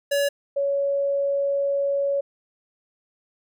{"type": "tone pair in turn", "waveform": ["square", "sine"], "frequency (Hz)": [567, 559.8], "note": ["C#5", "C#5"], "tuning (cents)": [39, 17], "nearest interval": "unison", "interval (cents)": 22, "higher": "first", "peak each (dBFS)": -20, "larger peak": "neither", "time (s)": [[0.11, 0.29], [0.56, 2.21]], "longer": "second", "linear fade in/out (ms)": 10, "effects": []}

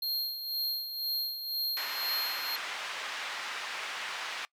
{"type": "tone with tremolo", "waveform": "square", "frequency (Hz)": 4223, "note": "C8", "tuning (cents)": 15, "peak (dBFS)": -29, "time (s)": [0.02, 2.56], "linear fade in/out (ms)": 5, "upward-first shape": "sine", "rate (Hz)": 2, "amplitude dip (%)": 60}
{"type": "band-pass noise", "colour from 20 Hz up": "pink", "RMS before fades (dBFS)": -38, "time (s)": [1.77, 4.45], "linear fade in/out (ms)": 0, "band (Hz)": [1200, 3600], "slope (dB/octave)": 12}
{"effects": ["noise-tail reverb RT60 0.1 s tail -23 dB re dry"]}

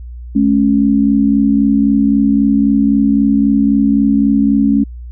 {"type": "tone pair together", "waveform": "sine", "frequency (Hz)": [213.4, 277.2], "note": ["G#3", "C#4"], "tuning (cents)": [47, 0], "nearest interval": "perfect fourth", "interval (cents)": 453, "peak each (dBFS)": -11, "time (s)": [0.35, 4.84], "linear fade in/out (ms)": 10, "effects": ["added 60 Hz sine -26 dBFS peak until 5.11 s"]}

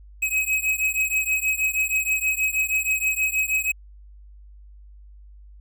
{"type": "beating tone pair", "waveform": "square", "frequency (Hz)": [2543, 2549.3], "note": ["D#7", "D#7"], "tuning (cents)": [37, 41], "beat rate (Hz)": 6.3, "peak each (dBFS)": [-24, -25], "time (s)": [0.22, 3.72], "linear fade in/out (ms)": 10, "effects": ["added 50 Hz sine -43 dBFS peak until 5.6 s"]}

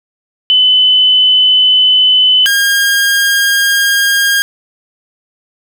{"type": "tone pair in turn", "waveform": ["sine", "sawtooth"], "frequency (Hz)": [3018, 1618.2], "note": ["F#7", "G#6"], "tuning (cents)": [34, -45], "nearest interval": "major seventh", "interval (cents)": 1079, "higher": "first", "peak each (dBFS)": -5, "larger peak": "neither", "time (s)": [[0.5, 2.46], [2.46, 4.42]], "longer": "neither", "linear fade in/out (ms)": 0, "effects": []}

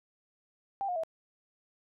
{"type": "tone with pitch steps", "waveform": "sine", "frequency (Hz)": [790, 716.1, 649.1], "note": ["G5", "F5", "E5"], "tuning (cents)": [13, 43, -27], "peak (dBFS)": -30, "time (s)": [0.81, 1.035], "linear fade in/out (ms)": 0, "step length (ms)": 75, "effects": []}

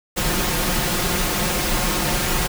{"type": "noise with comb filter", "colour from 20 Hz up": "pink", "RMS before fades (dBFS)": -21, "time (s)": [0.16, 2.48], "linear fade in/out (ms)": 20, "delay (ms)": 5.6, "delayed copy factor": 0.6, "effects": []}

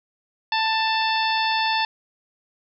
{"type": "harmonic tone with a mistuned harmonic", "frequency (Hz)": 886, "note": "A5", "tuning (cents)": 12, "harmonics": [1, 2, 3, 4, 5, 6], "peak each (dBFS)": [-22, -27, -28, -28, -30, -34], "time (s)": [0.52, 1.85], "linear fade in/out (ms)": 2, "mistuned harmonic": 6, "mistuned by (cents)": -37, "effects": []}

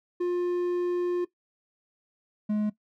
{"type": "tone pair in turn", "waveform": "triangle", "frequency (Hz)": [354, 211], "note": ["F4", "G#3"], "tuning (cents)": [23, 28], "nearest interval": "major sixth", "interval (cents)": 895, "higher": "first", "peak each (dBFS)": -22, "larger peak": "neither", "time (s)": [[0.2, 1.25], [2.49, 2.7]], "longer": "first", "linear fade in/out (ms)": 10, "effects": ["noise-tail reverb RT60 0.1 s tail -17 dB re dry"]}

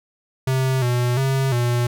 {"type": "tone with pitch steps", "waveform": "square", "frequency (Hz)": [131.5, 122.4, 134.4, 120.9], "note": ["C3", "B2", "C3", "B2"], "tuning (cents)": [9, -15, 47, -36], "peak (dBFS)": -18, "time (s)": [0.47, 1.87], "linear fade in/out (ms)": 5, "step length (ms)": 350, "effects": []}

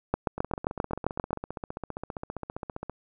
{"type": "two click trains", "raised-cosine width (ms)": 1, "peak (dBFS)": [-10, -20], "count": [10, 39], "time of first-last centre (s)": [[0.14, 1.33], [0.38, 2.897]], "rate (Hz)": [7.56, 15.1], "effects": []}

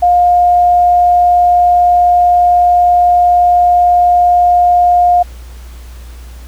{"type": "tone", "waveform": "sine", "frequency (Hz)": 709, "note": "F5", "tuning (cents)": 26, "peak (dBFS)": -5, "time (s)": [0.02, 5.23], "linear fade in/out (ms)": 10, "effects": ["added 60 Hz sine -28 dBFS peak until 6.47 s", "pink hiss -41 dBFS RMS until 6.47 s"]}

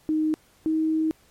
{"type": "tone pair in turn", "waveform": "sine", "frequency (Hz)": [311.1, 316.4], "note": ["D#4", "D#4"], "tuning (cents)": [0, 29], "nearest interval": "unison", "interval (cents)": 29, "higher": "second", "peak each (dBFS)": -20, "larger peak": "neither", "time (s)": [[0.09, 0.34], [0.66, 1.11]], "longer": "second", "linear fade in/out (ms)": 0, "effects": ["pink hiss -59 dBFS RMS until 1.3 s", "MP3 64 kbps"]}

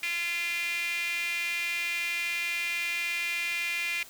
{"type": "tone with high-pass filter", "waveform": "sawtooth", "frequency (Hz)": 343.7, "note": "F4", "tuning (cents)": -28, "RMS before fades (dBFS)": -31, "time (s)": [0.03, 4.03], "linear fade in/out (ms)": 2, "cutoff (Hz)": 2300, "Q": 8.3, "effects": ["white hiss -50 dBFS RMS until 4.09 s"]}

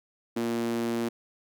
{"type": "tone with high-pass filter", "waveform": "sawtooth", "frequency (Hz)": 116.7, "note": "A#2", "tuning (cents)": 2, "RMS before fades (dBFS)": -29, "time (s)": [0.36, 1.09], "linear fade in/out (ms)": 10, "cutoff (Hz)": 280, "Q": 8.6, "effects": []}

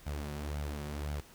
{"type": "tone with flanger", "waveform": "sawtooth", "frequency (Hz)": 73.42, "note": "D2", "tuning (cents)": 0, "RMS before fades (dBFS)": -38, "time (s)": [0.06, 1.21], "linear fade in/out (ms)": 10, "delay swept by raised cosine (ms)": [1.3, 5.5], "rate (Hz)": 1.9, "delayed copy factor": 0.55, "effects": ["pink hiss -57 dBFS RMS until 1.34 s"]}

